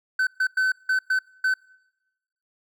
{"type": "tone bursts at uneven times", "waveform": "triangle", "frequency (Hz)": 1522, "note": "F#6", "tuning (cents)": 48, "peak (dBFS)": -17, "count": 6, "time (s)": [[0.19, 0.27], [0.4, 0.47], [0.57, 0.72], [0.89, 0.99], [1.1, 1.19], [1.44, 1.54]], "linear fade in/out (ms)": 5, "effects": ["noise-tail reverb RT60 1.0 s tail -25 dB re dry"]}